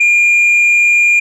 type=tone with frequency modulation; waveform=sine; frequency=2413 Hz; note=D7; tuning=46 cents sharp; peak=-4 dBFS; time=0-1.2 s; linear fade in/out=10 ms; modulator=119 Hz; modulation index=0.26; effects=tanh soft clip ceiling -6 dBFS